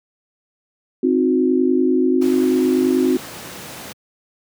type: chord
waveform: sine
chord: C diminished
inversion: none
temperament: equal with one note detuned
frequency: 261.6 / 311.1 / 362.2 Hz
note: C4 / Eb4 / Gb4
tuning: 0 / 0 / -37 cents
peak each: -16 / -21 / -17 dBFS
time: 1.03-3.17 s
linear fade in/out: 5 ms
type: noise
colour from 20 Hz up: pink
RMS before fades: -33 dBFS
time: 2.21-3.93 s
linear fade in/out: 10 ms
effects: high-pass 150 Hz 12 dB/octave